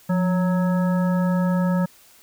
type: harmonic tone with a mistuned harmonic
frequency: 185 Hz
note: F#3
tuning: in tune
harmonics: 1 / 3 / 5 / 7 / 9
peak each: -18 / -28 / -32 / -35 / -37 dBFS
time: 0.09-1.86 s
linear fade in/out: 10 ms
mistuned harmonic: 1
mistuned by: -75 cents
effects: white hiss -52 dBFS RMS until 2.22 s